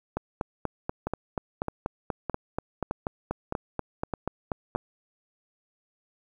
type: two click trains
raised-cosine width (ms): 1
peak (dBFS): -14 / -15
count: 20 / 7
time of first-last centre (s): 0.17-4.759 / 1.07-4.751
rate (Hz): 4.14 / 1.63
effects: 9-bit